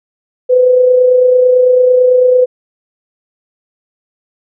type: tone with amplitude modulation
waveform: sine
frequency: 503 Hz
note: B4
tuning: 32 cents sharp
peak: -3 dBFS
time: 0.49-2.46 s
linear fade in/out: 20 ms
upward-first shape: sine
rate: 29 Hz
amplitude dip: 40%
effects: none